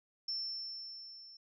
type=tone with level ramp; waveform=sine; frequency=5370 Hz; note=E8; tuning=31 cents sharp; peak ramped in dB=-34 to -52 dBFS; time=0.28-1.37 s; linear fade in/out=5 ms; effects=none